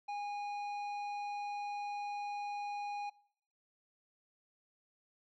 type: tone with tanh clipping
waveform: triangle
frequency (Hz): 820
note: G#5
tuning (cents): -22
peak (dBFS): -39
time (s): 0.08-3.1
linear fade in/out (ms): 10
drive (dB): 14
effects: noise-tail reverb RT60 0.7 s tail -24 dB re dry